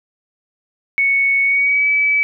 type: tone with pitch glide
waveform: sine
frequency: 2217 to 2294 Hz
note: C#7 to D7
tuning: 0 to -41 cents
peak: -12 dBFS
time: 0.98-2.23 s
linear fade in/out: 0 ms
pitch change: +59 cents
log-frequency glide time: 1.43-1.88 s
effects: none